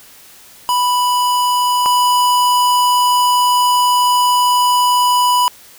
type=tone pair in turn; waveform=square; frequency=987.8 / 987.8 Hz; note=B5 / B5; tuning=0 / 0 cents; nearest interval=unison; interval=0 cents; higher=neither; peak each=-13 / -11 dBFS; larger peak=second; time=0.69-1.86 / 1.86-5.48 s; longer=second; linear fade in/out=0 ms; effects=white hiss -42 dBFS RMS until 5.78 s